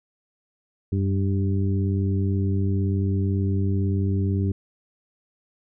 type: harmonic tone with a mistuned harmonic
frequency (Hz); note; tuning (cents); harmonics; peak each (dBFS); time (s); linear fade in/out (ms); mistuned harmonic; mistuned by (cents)
98; G2; 0; 1 / 2 / 3 / 4; -21 / -27 / -31 / -33; 0.92-4.52; 5; 1; -52
effects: none